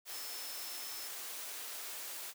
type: tone in noise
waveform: sine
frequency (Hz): 5274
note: E8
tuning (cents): 0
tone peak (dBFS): -48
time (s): 0.09-1.1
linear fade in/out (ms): 50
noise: white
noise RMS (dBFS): -44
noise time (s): 0.05-2.34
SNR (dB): -7
effects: high-pass 400 Hz 12 dB/octave

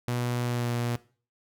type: tone with pitch glide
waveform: sawtooth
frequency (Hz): 121.8 to 119.71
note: B2 to A#2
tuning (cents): -24 to +46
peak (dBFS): -23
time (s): 0.08-0.96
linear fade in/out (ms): 0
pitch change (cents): -30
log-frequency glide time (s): 0.4-0.73
effects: noise-tail reverb RT60 0.4 s tail -19 dB re dry

